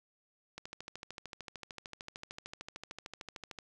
click train, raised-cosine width 0.2 ms, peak -26 dBFS, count 41, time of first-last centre 0.58-3.588 s, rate 13.3 Hz, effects none

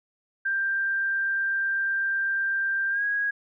sine tone with pitch glide, 1582 to 1648.2 Hz, G6 to G#6, +15 to -14 cents, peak -23 dBFS, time 0.45-3.31 s, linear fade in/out 10 ms, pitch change +71 cents, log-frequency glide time 2.9-3.03 s, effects none

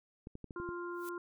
clicks, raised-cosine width 3 ms, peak -32 dBFS, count 6, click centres 0.271 / 0.354 / 0.443 / 0.508 / 0.6 / 0.69 s
harmonic tone, 349.2 Hz, F4, in tune, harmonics 1 / 3 / 4, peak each -40 / -45 / -46 dBFS, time 0.56-1.18 s, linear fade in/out 2 ms
blue noise with exponential growth, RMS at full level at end -46 dBFS, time 0.91-1.09 s, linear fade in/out 1 ms, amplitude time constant 37 ms
effects none

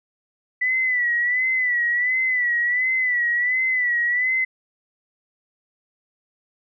sine tone with vibrato, 1975.5 Hz, B6, in tune, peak -18 dBFS, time 0.61-4.45 s, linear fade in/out 10 ms, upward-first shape sine, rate 1.4 Hz, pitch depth 70 cents each way, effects none

